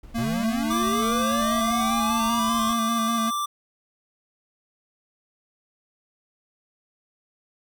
brown noise with tremolo, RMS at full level -42 dBFS, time 0.03-2.72 s, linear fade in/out 5 ms, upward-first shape sine, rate 18 Hz, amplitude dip 25%
square tone with vibrato, 227.4 Hz, A#3, 43 cents flat, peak -25 dBFS, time 0.14-3.31 s, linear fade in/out 20 ms, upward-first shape square, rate 5.1 Hz, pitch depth 27 cents each way
square linear sweep, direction up, 110 to 1100 Hz, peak -29 dBFS, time 0.18-2.73 s, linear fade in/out 0 ms
square tone, 1174.7 Hz, D6, in tune, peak -25 dBFS, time 0.7-3.46 s, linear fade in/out 10 ms
effects none

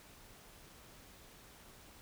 silence, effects pink hiss -58 dBFS RMS until 2.01 s

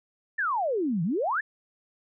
sine exponential two-way sweep, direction down then up, 1840 to 155.56 to 1840 Hz, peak -24 dBFS, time 0.38-1.41 s, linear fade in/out 10 ms, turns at 1.03 s, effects none

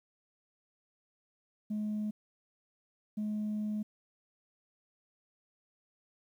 sine tone bursts at uneven times, 211.8 Hz, G#3, 34 cents sharp, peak -30 dBFS, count 2, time 1.7-2.11 / 3.17-3.83 s, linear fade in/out 10 ms, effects tanh soft clip ceiling -30 dBFS + 11-bit

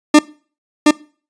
40% pulse tone with echo, 300 Hz, D4, 37 cents sharp, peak -3 dBFS, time 0.14-0.19 s, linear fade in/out 5 ms, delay 720 ms, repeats 1, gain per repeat -2 dB, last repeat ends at 0.91 s, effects noise-tail reverb RT60 0.4 s tail -22 dB re dry + resampled to 22050 Hz

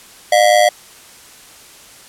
square ring-modulated tone, 659.3 Hz, E5, in tune, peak -6 dBFS, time 0.32-0.69 s, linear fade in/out 5 ms, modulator 53.6 Hz, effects white hiss -41 dBFS RMS until 2.08 s + low-pass 11000 Hz 12 dB/octave

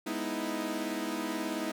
sawtooth chord, E major seventh, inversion first, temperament equal, 207.7 / 246.9 / 311.1 / 329.6 Hz, G#3 / B3 / D#4 / E4, 0 / 0 / 0 / 0 cents, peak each -36 / -35 / -32 / -34 dBFS, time 0.06-1.72 s, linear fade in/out 10 ms, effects none

